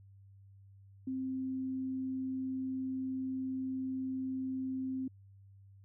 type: tone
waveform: sine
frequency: 261.6 Hz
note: C4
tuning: in tune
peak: -34 dBFS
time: 1.07-5.08 s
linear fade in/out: 5 ms
effects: added 98 Hz sine -55 dBFS peak until 5.84 s